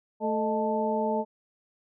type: harmonic tone with a mistuned harmonic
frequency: 219.5 Hz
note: A3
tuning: 4 cents flat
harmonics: 1 / 2 / 3 / 4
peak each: -30 / -30 / -30 / -30 dBFS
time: 0.2-1.25 s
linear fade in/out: 50 ms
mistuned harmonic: 3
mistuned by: -100 cents
effects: none